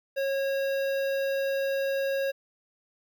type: tone with notch filter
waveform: square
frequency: 546 Hz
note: C#5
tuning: 26 cents flat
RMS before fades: -28 dBFS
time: 0.16-2.32 s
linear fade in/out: 20 ms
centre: 8000 Hz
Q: 0.56
effects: 11-bit